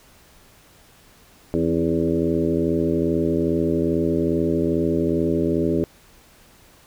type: harmonic tone with a mistuned harmonic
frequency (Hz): 82.41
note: E2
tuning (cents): 0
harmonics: 1 / 2 / 3 / 4 / 5 / 6 / 7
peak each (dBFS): -31 / -26 / -24 / -23 / -24 / -32 / -30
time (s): 1.54-5.84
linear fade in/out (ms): 0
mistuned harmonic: 3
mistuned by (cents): +60
effects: pink hiss -52 dBFS RMS until 6.86 s